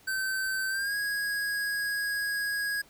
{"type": "tone with pitch glide", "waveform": "square", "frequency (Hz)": [1542, 1652.7], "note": ["G6", "G#6"], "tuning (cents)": [-29, -9], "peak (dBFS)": -29, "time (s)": [0.07, 2.82], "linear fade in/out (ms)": 10, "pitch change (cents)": 120, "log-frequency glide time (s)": [0.69, 0.95], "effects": ["pink hiss -58 dBFS RMS until 2.89 s"]}